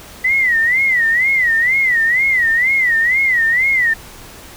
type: tone with vibrato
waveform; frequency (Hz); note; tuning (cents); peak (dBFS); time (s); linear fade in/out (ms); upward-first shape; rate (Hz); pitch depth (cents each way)
sine; 1975.5; B6; 0; -11; 0.24-3.94; 10; sine; 2.1; 160
effects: pink hiss -37 dBFS RMS until 4.56 s